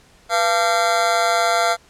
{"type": "tone with amplitude modulation", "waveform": "25% pulse", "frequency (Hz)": 687, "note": "F5", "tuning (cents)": -29, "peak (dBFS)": -8, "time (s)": [0.29, 1.77], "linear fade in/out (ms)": 50, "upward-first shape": "sine", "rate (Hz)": 196, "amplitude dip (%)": 85, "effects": ["pink hiss -52 dBFS RMS until 1.89 s", "low-pass 9000 Hz 12 dB/octave"]}